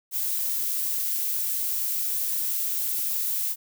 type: noise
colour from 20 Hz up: violet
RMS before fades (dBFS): -27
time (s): 0.11-3.56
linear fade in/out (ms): 50
effects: none